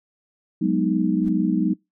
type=chord; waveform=sine; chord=G# minor seventh; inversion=third; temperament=equal; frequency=185 / 207.7 / 246.9 / 311.1 Hz; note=F#3 / G#3 / B3 / D#4; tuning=0 / 0 / 0 / 0 cents; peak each=-22 / -24 / -25 / -23 dBFS; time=0.61-1.74 s; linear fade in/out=10 ms
type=noise with exponential growth; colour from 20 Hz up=brown; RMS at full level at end=-33 dBFS; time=1.17-1.29 s; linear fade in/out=5 ms; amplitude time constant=24 ms
effects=noise-tail reverb RT60 0.2 s tail -24 dB re dry